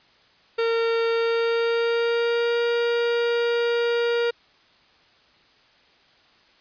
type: tone with pitch glide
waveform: 45% pulse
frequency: 458.9 to 471.8 Hz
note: A#4 to A#4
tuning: -27 to +21 cents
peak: -20 dBFS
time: 0.58-4.31 s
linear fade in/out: 10 ms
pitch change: +48 cents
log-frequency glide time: 1.07-2.6 s
effects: white hiss -57 dBFS RMS until 6.6 s + resampled to 11025 Hz

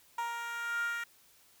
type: tone with high-pass filter sweep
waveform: 10% pulse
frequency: 468.6 Hz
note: A#4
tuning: 9 cents sharp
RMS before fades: -36 dBFS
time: 0.18-1.04 s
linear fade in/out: 5 ms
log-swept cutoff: 970 to 1600 Hz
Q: 8.3
effects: white hiss -63 dBFS RMS until 1.6 s

